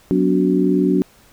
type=harmonic tone with a mistuned harmonic; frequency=61.7 Hz; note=B1; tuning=1 cent flat; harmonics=3 / 4 / 5 / 6; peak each=-18 / -22 / -17 / -19 dBFS; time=0.11-1.02 s; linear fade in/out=0 ms; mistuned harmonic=5; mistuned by=-120 cents; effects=pink hiss -51 dBFS RMS until 1.32 s